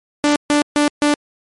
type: tone bursts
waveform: sawtooth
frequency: 293.7 Hz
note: D4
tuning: in tune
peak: -8 dBFS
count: 4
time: 0.24-1.14 s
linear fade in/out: 0 ms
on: 120 ms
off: 140 ms
effects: MP3 48 kbps